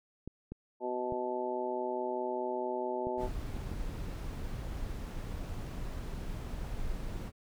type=clicks; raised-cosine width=3 ms; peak=-28 dBFS; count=6; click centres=0.276 / 0.52 / 1.123 / 3.07 / 3.566 / 3.716 s
type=harmonic tone; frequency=124.7 Hz; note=B2; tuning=17 cents sharp; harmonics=2 / 3 / 4 / 5 / 6 / 7; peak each=-43 / -36 / -42 / -38 / -49 / -38 dBFS; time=0.8-3.29 s; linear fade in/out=50 ms
type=noise; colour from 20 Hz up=brown; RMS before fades=-38 dBFS; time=3.17-7.32 s; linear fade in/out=50 ms
effects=none